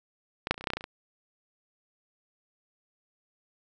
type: clicks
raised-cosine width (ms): 0.3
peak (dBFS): -15 / -6 / -30 / -23 / -25 / -20 / -12 / -14 / -11 / -16 / -25 / -20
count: 12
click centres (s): 0.471 / 0.51 / 0.543 / 0.579 / 0.61 / 0.641 / 0.672 / 0.703 / 0.735 / 0.77 / 0.809 / 0.841
effects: none